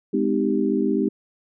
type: chord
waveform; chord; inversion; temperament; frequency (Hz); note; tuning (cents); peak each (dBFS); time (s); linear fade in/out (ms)
sine; Ab major seventh; none; equal with one note detuned; 207.7 / 255.1 / 311.1 / 392; Ab3 / C4 / Eb4 / G4; 0 / -44 / 0 / 0; -24; 0.13-1.09; 10
effects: none